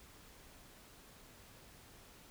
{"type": "silence", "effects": ["pink hiss -59 dBFS RMS until 2.3 s"]}